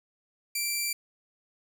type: tone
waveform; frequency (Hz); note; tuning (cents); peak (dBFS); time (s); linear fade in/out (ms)
10% pulse; 2349; D7; 0; -19; 0.55-0.93; 5
effects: none